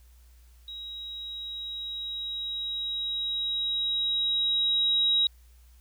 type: tone with level ramp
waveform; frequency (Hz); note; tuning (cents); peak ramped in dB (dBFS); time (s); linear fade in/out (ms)
sine; 3825; A#7; +44; -37 to -20; 0.68-5.27; 2
effects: added 60 Hz sine -52 dBFS peak until 5.8 s + white hiss -65 dBFS RMS until 5.8 s